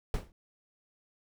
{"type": "noise with exponential decay", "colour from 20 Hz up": "brown", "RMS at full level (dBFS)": -27, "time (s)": [0.14, 0.32], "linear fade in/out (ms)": 1, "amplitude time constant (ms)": 39, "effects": []}